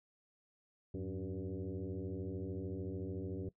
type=tone with frequency modulation; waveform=sine; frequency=100.5 Hz; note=G2; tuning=44 cents sharp; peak=-38 dBFS; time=0.94-3.49 s; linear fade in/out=5 ms; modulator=93.8 Hz; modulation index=3.8; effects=noise-tail reverb RT60 0.1 s tail -18 dB re dry